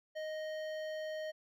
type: tone with hard clipping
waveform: sine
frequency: 622.3 Hz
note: D#5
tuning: in tune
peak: -40 dBFS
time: 0.15-1.32 s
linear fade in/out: 20 ms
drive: 13 dB
effects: none